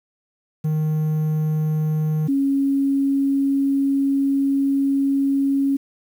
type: tone pair in turn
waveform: triangle / sine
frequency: 154.9 / 275.5 Hz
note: D#3 / C#4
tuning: -7 / -11 cents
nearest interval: minor seventh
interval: 996 cents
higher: second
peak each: -16 dBFS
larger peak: neither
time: 0.64-2.28 / 2.28-5.77 s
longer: second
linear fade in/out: 10 ms
effects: 8-bit